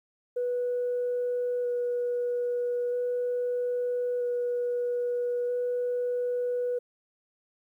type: tone with vibrato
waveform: sine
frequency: 488.6 Hz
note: B4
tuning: 19 cents flat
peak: -25 dBFS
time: 0.36-6.79 s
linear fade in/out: 10 ms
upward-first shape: square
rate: 0.39 Hz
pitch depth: 8 cents each way
effects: tanh soft clip ceiling -22 dBFS + 11-bit